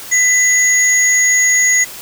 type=tone pair together; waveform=sine; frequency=2000 / 6704 Hz; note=B6 / G#8; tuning=+21 / +15 cents; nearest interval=octave + major sixth; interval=2094 cents; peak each=-11 dBFS; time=0.11-1.85 s; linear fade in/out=20 ms; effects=tanh soft clip ceiling -2 dBFS + white hiss -31 dBFS RMS until 2.01 s